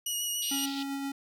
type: tone with vibrato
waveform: 15% pulse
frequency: 2900 Hz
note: F#7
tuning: 35 cents flat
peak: -23 dBFS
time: 0.06-0.66 s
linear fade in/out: 5 ms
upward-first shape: sine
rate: 7 Hz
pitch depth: 18 cents each way
type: band-pass noise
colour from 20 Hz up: pink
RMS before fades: -41 dBFS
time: 0.42-0.83 s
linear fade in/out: 5 ms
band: 2800 to 5000 Hz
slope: 48 dB/octave
type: tone with tremolo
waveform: square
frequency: 276.3 Hz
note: C#4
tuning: 6 cents flat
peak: -32 dBFS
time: 0.51-1.12 s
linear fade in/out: 5 ms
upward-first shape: sine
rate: 7.7 Hz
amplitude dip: 25%
effects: none